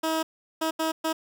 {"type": "tone bursts at uneven times", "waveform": "15% pulse", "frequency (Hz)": 320, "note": "D#4", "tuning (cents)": 49, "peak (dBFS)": -18, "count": 4, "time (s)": [[0.03, 0.23], [0.61, 0.71], [0.79, 0.92], [1.04, 1.13]], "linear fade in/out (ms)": 10, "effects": []}